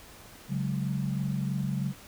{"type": "chord", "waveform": "sine", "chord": "C# suspended fourth", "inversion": "none", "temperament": "just", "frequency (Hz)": [138.59, 184.79, 207.9], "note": ["C#3", "F#3", "G#3"], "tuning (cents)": [0, -2, 2], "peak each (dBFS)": [-30, -32, -35], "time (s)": [0.48, 1.94], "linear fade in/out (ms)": 50, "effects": ["pink hiss -50 dBFS RMS until 2.07 s"]}